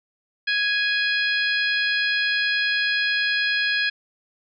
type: harmonic tone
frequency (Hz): 830.6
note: G#5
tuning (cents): 0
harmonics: 2 / 3 / 4 / 5 / 6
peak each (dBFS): -22 / -26 / -28 / -30 / -32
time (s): 0.47-3.9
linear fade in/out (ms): 10
effects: none